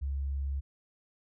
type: tone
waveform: sine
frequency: 69 Hz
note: C#2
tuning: 7 cents flat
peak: -30 dBFS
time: 0.01-0.61 s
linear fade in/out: 20 ms
effects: none